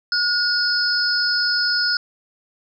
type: tone cluster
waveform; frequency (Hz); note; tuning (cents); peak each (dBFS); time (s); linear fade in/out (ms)
sine; 1446 / 4409 / 5090; F#6 / C#8 / D#8; -40 / -10 / +39; -21 / -25 / -20; 0.12-1.97; 2
effects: none